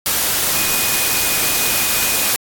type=tone in noise; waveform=sine; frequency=2477 Hz; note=D#7; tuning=8 cents flat; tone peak=-26 dBFS; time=0.55-2.32 s; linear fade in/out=0 ms; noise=white; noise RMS=-17 dBFS; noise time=0.06-2.36 s; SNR=-12 dB; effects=AAC 64 kbps